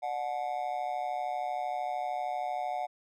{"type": "tone with amplitude modulation", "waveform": "triangle", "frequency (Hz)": 730, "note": "F#5", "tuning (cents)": -24, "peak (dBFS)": -25, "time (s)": [0.02, 2.87], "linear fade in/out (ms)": 20, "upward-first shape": "sine", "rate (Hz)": 133, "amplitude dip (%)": 90, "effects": []}